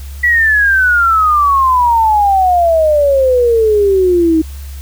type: exponential sweep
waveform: sine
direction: down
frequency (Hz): 1963 to 313.3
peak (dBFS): -7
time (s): 0.23-4.42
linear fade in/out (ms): 10
effects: added 69 Hz sine -24 dBFS peak until 4.81 s + white hiss -39 dBFS RMS until 4.81 s